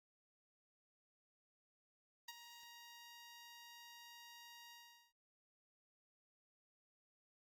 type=tone with ADSR envelope; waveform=10% pulse; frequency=943 Hz; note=A#5; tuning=20 cents sharp; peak=-37 dBFS; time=2.28-5.13 s; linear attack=6 ms; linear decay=31 ms; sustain=-11 dB; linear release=420 ms; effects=Opus 32 kbps